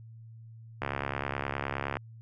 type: click train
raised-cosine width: 0.5 ms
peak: -16 dBFS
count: 81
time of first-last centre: 0.82-1.969 s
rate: 69.6 Hz
effects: added 113 Hz sine -46 dBFS peak until 2.21 s